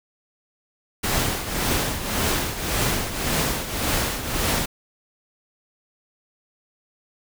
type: noise with tremolo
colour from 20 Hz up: pink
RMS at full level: -21 dBFS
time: 1.03-4.66 s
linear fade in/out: 10 ms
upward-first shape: triangle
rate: 1.8 Hz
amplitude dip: 70%
effects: none